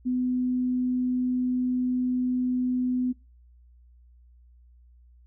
sine tone, 251.4 Hz, B3, 31 cents sharp, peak -23 dBFS, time 0.05-3.13 s, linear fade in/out 20 ms, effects noise-tail reverb RT60 0.3 s tail -23 dB re dry + added 60 Hz sine -52 dBFS peak until 5.26 s

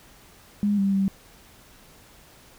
sine tone with pitch steps, 205.3 / 196.6 / 194.6 Hz, G#3 / G3 / G3, -20 / +5 / -12 cents, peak -19 dBFS, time 0.63-1.08 s, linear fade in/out 0 ms, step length 150 ms, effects pink hiss -52 dBFS RMS until 2.58 s

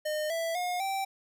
square tone with pitch steps, 610 / 661.4 / 717.1 / 777.5 Hz, D#5 / E5 / F5 / G5, -34 / +6 / +46 / -14 cents, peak -30 dBFS, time 0.05-1.05 s, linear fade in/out 10 ms, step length 250 ms, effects 11-bit

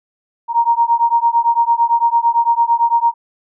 sine beating tone pair, 930 / 938.9 Hz, A#5 / A#5, -4 / +12 cents, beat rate 8.9 Hz, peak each -14 dBFS, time 0.48-3.14 s, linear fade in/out 50 ms, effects none

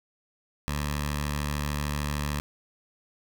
10% pulse tone with notch filter, 73.3 Hz, D2, 3 cents flat, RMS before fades -30 dBFS, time 0.68-2.4 s, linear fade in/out 0 ms, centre 370 Hz, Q 0.64, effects none

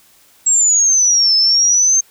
sine exponential two-way sweep, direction down then up, 7650 to 5210 to 6370 Hz, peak -9 dBFS, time 0.46-2.01 s, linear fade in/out 10 ms, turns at 1.36 s, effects white hiss -50 dBFS RMS until 2.1 s

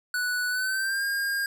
square tone with pitch glide, 1480 to 1614 Hz, F#6 to G#6, 0 to -50 cents, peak -26 dBFS, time 0.14-1.46 s, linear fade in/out 2 ms, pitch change +150 cents, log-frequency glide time 0.49-1.04 s, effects none

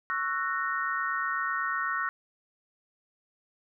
sine chord, F# dominant seventh, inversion second, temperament just, 1110 / 1332 / 1480 / 1850 Hz, C#6 / E6 / F#6 / A#6, +2 / +18 / 0 / -14 cents, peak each -33 dBFS, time 0.1-2.09 s, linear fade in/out 0 ms, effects none

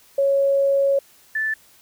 sine tone pair in turn, 553 / 1755.7 Hz, C#5 / A6, -4 / -4 cents, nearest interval octave + minor sixth, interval 2000 cents, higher second, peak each -15 / -20 dBFS, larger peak first, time 0.18-0.99 / 1.35-1.54 s, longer first, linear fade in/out 5 ms, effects white hiss -53 dBFS RMS until 1.81 s

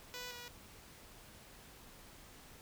5% pulse tone pair in turn, 493.9 / 484.3 Hz, B4 / B4, 0 / -34 cents, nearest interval unison, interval 34 cents, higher first, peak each -32 / -36 dBFS, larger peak first, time 0.14-0.31 / 0.31-0.48 s, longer neither, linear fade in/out 0 ms, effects pink hiss -57 dBFS RMS until 2.61 s

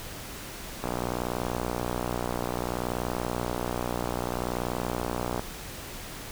click train, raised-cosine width 1 ms, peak -15 dBFS, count 277, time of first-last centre 0.84-5.394 s, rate 60.6 Hz, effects pink hiss -40 dBFS RMS until 6.31 s

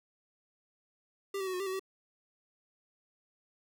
square tone with pitch steps, 395.6 / 382.8 / 373 / 363.1 / 393.6 / 375.6 / 383.1 Hz, G4 / G4 / F#4 / F#4 / G4 / F#4 / G4, +16 / -41 / +14 / -33 / +7 / +26 / -40 cents, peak -34 dBFS, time 1.34-1.795 s, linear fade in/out 5 ms, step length 65 ms, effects none

